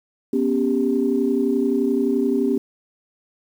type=tone cluster; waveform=sine; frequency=243.7 / 275.3 / 394.8 Hz; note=B3 / C#4 / G4; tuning=-23 / -12 / +12 cents; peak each=-21 dBFS; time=0.33-2.58 s; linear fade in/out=5 ms; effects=tanh soft clip ceiling -7 dBFS + 8-bit